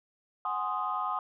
sine chord, Ab dominant seventh, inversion third, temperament equal, 740 / 830.6 / 1046.5 / 1244.5 Hz, Gb5 / Ab5 / C6 / Eb6, 0 / 0 / 0 / 0 cents, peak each -36 / -36 / -34 / -32 dBFS, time 0.45-1.19 s, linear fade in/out 2 ms, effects tanh soft clip ceiling -20 dBFS

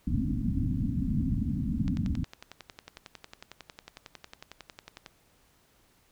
white low-pass noise, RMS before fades -29 dBFS, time 0.07-2.24 s, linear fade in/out 5 ms, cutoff 280 Hz, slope 96 dB/octave
click train, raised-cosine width 0.2 ms, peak -25 dBFS, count 36, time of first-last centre 1.88-5.062 s, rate 11 Hz
effects pink hiss -65 dBFS RMS until 6.11 s

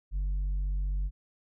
sine tone with tanh clipping, 47.74 Hz, G1, 45 cents flat, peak -28 dBFS, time 0.11-1.11 s, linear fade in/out 50 ms, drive 3 dB, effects none

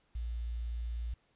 sine tone with quantisation, 58.1 Hz, A#1, 5 cents flat, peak -34 dBFS, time 0.15-1.14 s, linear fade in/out 5 ms, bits 10, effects pink hiss -72 dBFS RMS until 1.35 s + resampled to 8000 Hz

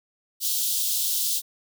white high-pass noise, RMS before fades -25 dBFS, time 0.4-1.42 s, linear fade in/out 50 ms, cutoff 3200 Hz, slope 48 dB/octave, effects none

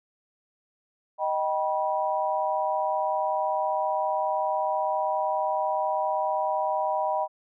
sine chord, Eb augmented, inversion none, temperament just, 622.3 / 777.8 / 972.3 Hz, Eb5 / G5 / B5, 0 / -14 / -27 cents, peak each -28 dBFS, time 1.18-7.28 s, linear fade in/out 50 ms, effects none

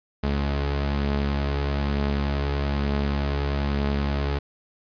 sawtooth tone pair together, 70.4 / 212.3 Hz, C#2 / G#3, +27 / +38 cents, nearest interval octave + perfect fifth, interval 1911 cents, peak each -19 / -27 dBFS, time 0.23-4.39 s, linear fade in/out 10 ms, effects resampled to 11025 Hz

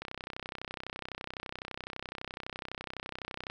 click train, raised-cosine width 0.3 ms, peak -22 dBFS, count 112, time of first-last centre 0.02-3.5 s, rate 31.9 Hz, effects none

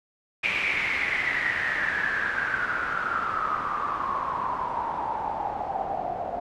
white noise with low-pass filter sweep, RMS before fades -28 dBFS, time 0.43-6.4 s, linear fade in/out 10 ms, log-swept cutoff 2400 to 680 Hz, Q 9.8, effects none

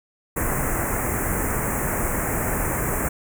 pink band-stop noise, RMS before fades -24 dBFS, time 0.36-3.09 s, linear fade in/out 10 ms, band 2200 to 7100 Hz, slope 48 dB/octave, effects none

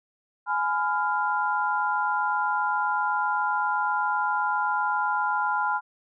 sine chord, F diminished, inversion first, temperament just, 838.1 / 1005.8 / 1396.9 Hz, Ab5 / Cb6 / F6, +16 / +31 / 0 cents, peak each -27 dBFS, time 0.46-5.81 s, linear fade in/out 50 ms, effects none

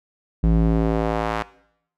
square tone with band-pass filter sweep, 55 Hz, A1, in tune, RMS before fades -20 dBFS, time 0.43-1.43 s, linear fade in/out 10 ms, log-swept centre 130 to 1300 Hz, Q 0.95, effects noise-tail reverb RT60 0.7 s tail -18 dB re dry

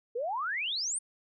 sine exponential sweep, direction up, 446.2 to 9397 Hz, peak -30 dBFS, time 0.15-0.99 s, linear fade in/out 10 ms, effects none

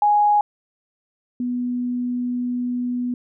sine tone pair in turn, 830.6 / 246 Hz, G#5 / B3, 0 / -7 cents, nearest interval octave + major sixth, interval 2107 cents, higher first, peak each -13 / -21 dBFS, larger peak first, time 0.02-0.41 / 1.4-3.14 s, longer second, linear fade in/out 2 ms, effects none

